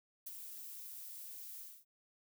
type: noise with ADSR envelope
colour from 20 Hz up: violet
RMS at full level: -44 dBFS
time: 0.26-1.85 s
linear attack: 9 ms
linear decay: 33 ms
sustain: -5 dB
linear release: 240 ms
effects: none